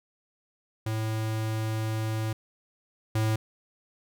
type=tone pair in turn; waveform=square; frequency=110 / 109.61 Hz; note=A2 / A2; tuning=0 / -6 cents; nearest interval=unison; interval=6 cents; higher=first; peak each=-28 / -24 dBFS; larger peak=second; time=0.86-2.33 / 3.15-3.36 s; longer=first; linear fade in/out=5 ms; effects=none